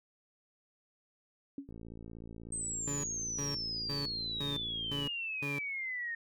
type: tone with exponential decay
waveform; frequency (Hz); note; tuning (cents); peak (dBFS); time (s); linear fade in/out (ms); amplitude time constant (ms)
sine; 277.7; C#4; +3; -34; 1.58-1.71; 2; 27
type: click train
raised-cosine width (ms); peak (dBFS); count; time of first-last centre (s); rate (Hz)
3; -35; 192; 1.69-5.077; 56.4
type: exponential sweep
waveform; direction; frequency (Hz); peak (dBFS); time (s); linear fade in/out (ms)
sine; down; 8372 to 1833; -35; 2.52-6.15; 5
type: tone bursts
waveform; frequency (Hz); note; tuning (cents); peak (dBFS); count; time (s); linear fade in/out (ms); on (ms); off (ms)
20% pulse; 142.2; C#3; +45; -32; 6; 2.87-5.59; 5; 170; 340
effects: none